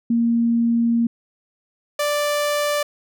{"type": "tone pair in turn", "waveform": ["sine", "sawtooth"], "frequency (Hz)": [233.1, 587.4], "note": ["A#3", "D5"], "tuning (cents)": [0, 0], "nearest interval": "octave + major third", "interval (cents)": 1600, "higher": "second", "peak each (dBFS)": [-15, -15], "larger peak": "neither", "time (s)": [[0.1, 1.07], [1.99, 2.83]], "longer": "first", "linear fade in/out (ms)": 5, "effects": []}